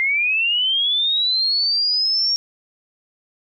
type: linear sweep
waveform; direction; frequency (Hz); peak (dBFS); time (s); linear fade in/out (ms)
sine; up; 2081 to 5580; -16; 0-2.36; 0
effects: none